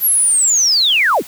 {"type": "linear sweep", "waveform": "sine", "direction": "down", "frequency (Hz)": [12000, 119.1], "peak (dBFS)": -10, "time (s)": [0, 1.23], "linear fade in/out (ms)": 50, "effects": ["white hiss -36 dBFS RMS until 1.27 s"]}